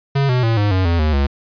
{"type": "tone with pitch steps", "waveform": "square", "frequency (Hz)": [138.59, 125.63, 113.88, 103.23, 93.57, 84.82, 76.89, 69.7], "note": ["C#3", "B2", "A#2", "G#2", "F#2", "E2", "D#2", "C#2"], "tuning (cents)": [0, 30, -40, -10, 20, 50, -20, 10], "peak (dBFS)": -14, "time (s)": [0.15, 1.27], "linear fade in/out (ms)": 10, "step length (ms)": 140, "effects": ["resampled to 11025 Hz"]}